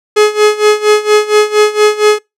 45% pulse tone with tremolo, 422.5 Hz, G#4, 30 cents sharp, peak -3 dBFS, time 0.16-2.19 s, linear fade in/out 10 ms, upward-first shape sine, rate 4.3 Hz, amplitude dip 85%, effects noise-tail reverb RT60 0.2 s tail -24 dB re dry + low-pass 8000 Hz 12 dB/octave

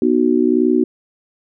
sine chord, B major, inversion none, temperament just, 246.9 / 308.7 / 370.4 Hz, B3 / D#4 / F#4, 0 / -14 / +2 cents, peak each -16 dBFS, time 0.02-0.84 s, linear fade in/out 2 ms, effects none

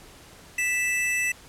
square tone pair together, 1975.5 / 2637 Hz, B6 / E7, 0 / 0 cents, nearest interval perfect fourth, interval 500 cents, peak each -27 / -26 dBFS, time 0.58-1.32 s, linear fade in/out 5 ms, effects pink hiss -49 dBFS RMS until 1.48 s + low-pass 12000 Hz 12 dB/octave

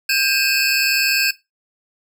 square tone cluster, 1591 / 2499 / 2640 / 4465 / 5160 Hz, G6 / D#7 / E7 / C#8 / E8, +25 / +7 / +2 / +12 / -38 cents, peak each -23 dBFS, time 0.09-1.31 s, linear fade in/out 5 ms, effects noise-tail reverb RT60 0.2 s tail -17 dB re dry

